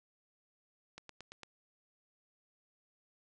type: click train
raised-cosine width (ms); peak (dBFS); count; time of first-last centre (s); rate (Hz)
0.2; -30; 5; 0.98-1.433; 8.83
effects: resampled to 22050 Hz